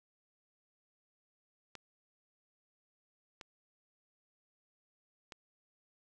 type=clicks; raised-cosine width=0.2 ms; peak=-29 dBFS; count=3; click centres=1.753 / 3.412 / 5.322 s; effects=none